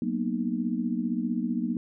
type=chord; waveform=sine; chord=B major seventh; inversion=second; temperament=just; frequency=185.21 / 231.5 / 246.9 / 308.7 Hz; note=F#3 / A#3 / B3 / D#4; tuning=+2 / -12 / 0 / -14 cents; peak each=-33 / -29 / -31 / -34 dBFS; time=0.02-1.77 s; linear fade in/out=2 ms; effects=none